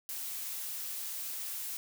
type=noise; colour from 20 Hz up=blue; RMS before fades=-39 dBFS; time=0.09-1.77 s; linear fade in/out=0 ms; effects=none